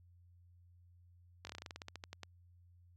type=slowing click train; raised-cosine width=0.2 ms; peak=-28 dBFS; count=16; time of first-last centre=1.45-2.233 s; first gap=21 ms; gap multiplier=1.12; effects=added 88 Hz sine -61 dBFS peak until 2.96 s